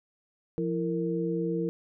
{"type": "tone cluster", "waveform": "sine", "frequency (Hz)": [172.9, 332.7, 461.5], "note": ["F3", "E4", "A#4"], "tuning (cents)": [-17, 16, -17], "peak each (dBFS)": -31, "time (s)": [0.58, 1.69], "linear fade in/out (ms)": 0, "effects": []}